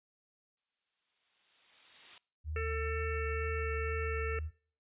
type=noise with exponential growth; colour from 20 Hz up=blue; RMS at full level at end=-42 dBFS; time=0.57-2.18 s; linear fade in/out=2 ms; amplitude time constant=350 ms
type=tone with vibrato; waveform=sine; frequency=76 Hz; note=D#2; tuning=40 cents flat; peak=-35 dBFS; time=2.44-4.51 s; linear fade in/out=50 ms; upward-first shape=triangle; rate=2.1 Hz; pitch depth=56 cents each way
type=harmonic tone; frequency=446.6 Hz; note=A4; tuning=26 cents sharp; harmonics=1 / 3 / 4 / 5 / 6; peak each=-37 / -42 / -43 / -44 / -45 dBFS; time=2.56-4.39 s; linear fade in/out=2 ms
effects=noise-tail reverb RT60 0.5 s tail -25 dB re dry + resampled to 8000 Hz